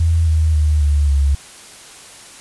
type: tone with pitch steps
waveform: sine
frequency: 82.41 / 79.1 / 75.92 / 72.87 / 69.94 Hz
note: E2 / D#2 / D#2 / D2 / C#2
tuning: 0 / +29 / -42 / -13 / +16 cents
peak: -11 dBFS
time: 0-1.35 s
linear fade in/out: 5 ms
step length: 270 ms
effects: white hiss -39 dBFS RMS until 2.4 s + resampled to 24000 Hz